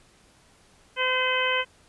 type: harmonic tone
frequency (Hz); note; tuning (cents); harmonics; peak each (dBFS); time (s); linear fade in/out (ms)
512; C5; -38; 1 / 2 / 3 / 4 / 5 / 6; -29 / -29 / -29 / -29 / -29 / -29; 0.96-1.65; 50
effects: pink hiss -58 dBFS RMS until 1.88 s + resampled to 24000 Hz